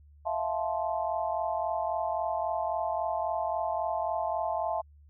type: chord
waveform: sine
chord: F major seventh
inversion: third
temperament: just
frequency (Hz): 654.8 / 698.5 / 873.1 / 1047.7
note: E5 / F5 / A5 / C6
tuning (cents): -12 / 0 / -14 / +2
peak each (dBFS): -32 / -33 / -33 / -38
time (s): 0.25-4.82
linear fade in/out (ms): 20
effects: added 73 Hz sine -53 dBFS peak until 5.09 s